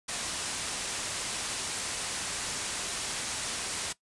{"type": "low-pass noise", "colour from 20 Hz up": "white", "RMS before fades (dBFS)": -35, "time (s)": [0.08, 3.93], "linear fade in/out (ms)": 10, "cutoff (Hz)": 10000, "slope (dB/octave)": 48, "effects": ["noise-tail reverb RT60 0.1 s tail -18 dB re dry", "resampled to 24000 Hz"]}